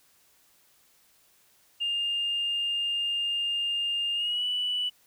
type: tone with pitch glide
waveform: sine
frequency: 2813 to 2963 Hz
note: F7 to F#7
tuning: +12 to +2 cents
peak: -25 dBFS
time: 1.8-4.9 s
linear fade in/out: 20 ms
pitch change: +90 cents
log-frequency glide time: 4.14-4.45 s
effects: tanh soft clip ceiling -21 dBFS + white hiss -63 dBFS RMS until 5.06 s